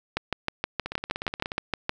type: two click trains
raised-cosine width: 0.3 ms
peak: -15 / -9 dBFS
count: 12 / 12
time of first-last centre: 0.86-1.519 / 0.17-1.894 s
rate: 16.7 / 6.38 Hz
effects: none